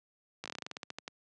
slowing click train, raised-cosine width 0.2 ms, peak -22 dBFS, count 15, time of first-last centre 0.44-1.079 s, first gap 17 ms, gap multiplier 1.14, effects high-pass 150 Hz 12 dB/octave + resampled to 22050 Hz

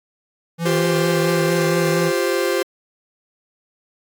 square tone with vibrato, 164.81 Hz, E3, in tune, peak -21 dBFS, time 0.58-2.12 s, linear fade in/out 50 ms, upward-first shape sine, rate 4.4 Hz, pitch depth 42 cents each way
45% pulse chord, F suspended second, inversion none, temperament just, 349.2 / 392.9 / 523.8 Hz, F4 / G4 / C5, 0 / +4 / +2 cents, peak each -22 dBFS, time 0.65-2.63 s, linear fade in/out 10 ms
effects AAC 64 kbps

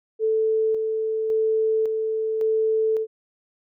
sine tone with tremolo, 440 Hz, A4, in tune, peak -18 dBFS, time 0.19-3.07 s, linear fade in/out 50 ms, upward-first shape square, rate 0.9 Hz, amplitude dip 35%, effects none

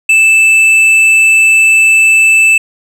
triangle tone with hard clipping, 2637 Hz, E7, in tune, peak -5 dBFS, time 0.09-2.58 s, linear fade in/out 5 ms, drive 9 dB, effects none

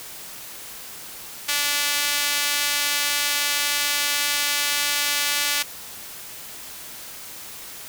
sawtooth tone with high-pass filter, 289.8 Hz, D4, 23 cents flat, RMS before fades -23 dBFS, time 1.48-5.63 s, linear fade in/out 10 ms, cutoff 2400 Hz, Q 0.74, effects white hiss -38 dBFS RMS until 7.88 s

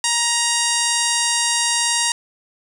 harmonic tone, 941 Hz, A#5, 16 cents sharp, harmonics 1 / 2 / 3 / 4 / 5 / 6 / 7 / 8 / 9 / 10, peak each -26 / -26 / -26 / -26 / -26 / -26 / -26 / -26 / -26 / -26 dBFS, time 0.04-2.12 s, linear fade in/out 2 ms, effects 7-bit

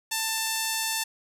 5% pulse tone, 889 Hz, A5, 18 cents sharp, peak -14 dBFS, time 0.11-1.04 s, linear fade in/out 10 ms, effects none

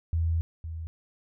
sine tone pair in turn, 82.41 / 81.32 Hz, E2 / E2, 0 / -23 cents, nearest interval unison, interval 23 cents, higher first, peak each -23 / -33 dBFS, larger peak first, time 0.13-0.41 / 0.64-0.87 s, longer first, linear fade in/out 0 ms, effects none

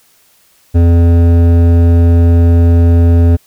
sine tone with hard clipping, 85 Hz, F2, 46 cents flat, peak -6 dBFS, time 0.74-3.37 s, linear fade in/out 20 ms, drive 12 dB, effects white hiss -50 dBFS RMS until 3.46 s

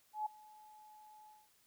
sine tone with ADSR envelope, 853 Hz, G#5, 46 cents sharp, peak -33 dBFS, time 0.13-1.5 s, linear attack 130 ms, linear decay 7 ms, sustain -23 dB, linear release 220 ms, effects white hiss -71 dBFS RMS until 1.66 s

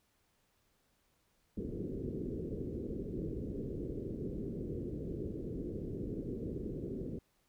white low-pass noise, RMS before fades -40 dBFS, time 1.57-7.19 s, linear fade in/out 5 ms, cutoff 440 Hz, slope 48 dB/octave, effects pink hiss -75 dBFS RMS until 7.48 s

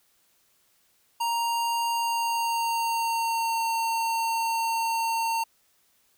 square tone with pitch glide, 933 to 911.2 Hz, A#5 to A#5, +1 to -40 cents, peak -25 dBFS, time 1.2-5.44 s, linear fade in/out 10 ms, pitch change -41 cents, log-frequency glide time 1.91-3.64 s, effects white hiss -66 dBFS RMS until 6.17 s

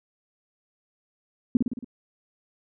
sine tone with echo, 243.5 Hz, B3, 24 cents flat, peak -14 dBFS, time 1.55-1.57 s, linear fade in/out 2 ms, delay 55 ms, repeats 5, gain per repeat -4 dB, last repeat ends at 1.845 s, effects none

